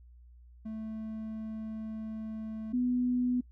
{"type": "tone pair in turn", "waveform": ["triangle", "sine"], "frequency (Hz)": [219.4, 248], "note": ["A3", "B3"], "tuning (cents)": [-5, 7], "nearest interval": "major second", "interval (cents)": 212, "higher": "second", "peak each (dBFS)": [-34, -26], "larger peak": "second", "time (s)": [[0.65, 2.73], [2.73, 3.41]], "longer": "first", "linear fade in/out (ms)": 10, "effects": ["noise-tail reverb RT60 0.1 s tail -22 dB re dry", "added 60 Hz sine -52 dBFS peak until 3.51 s"]}